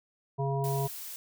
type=harmonic tone; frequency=137.6 Hz; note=C#3; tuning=12 cents flat; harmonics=1 / 3 / 5 / 7; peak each=-29 / -34 / -36 / -37 dBFS; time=0.38-0.88 s; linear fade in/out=20 ms
type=noise; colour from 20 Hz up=blue; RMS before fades=-41 dBFS; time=0.64-1.16 s; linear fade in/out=0 ms
effects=none